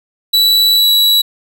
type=tone with pitch glide; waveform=45% pulse; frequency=3943 to 3918 Hz; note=B7 to B7; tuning=-4 to -15 cents; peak=-7 dBFS; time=0.33-1.22 s; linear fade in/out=10 ms; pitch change=-11 cents; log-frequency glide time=0.76-0.9 s; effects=none